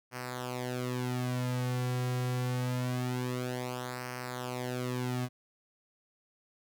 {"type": "tone with flanger", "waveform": "sawtooth", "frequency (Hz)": 125.2, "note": "B2", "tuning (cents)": 24, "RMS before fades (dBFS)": -34, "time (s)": [0.11, 5.29], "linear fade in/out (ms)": 50, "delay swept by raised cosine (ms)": [0.27, 3.37], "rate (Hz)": 0.25, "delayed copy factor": -0.75, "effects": []}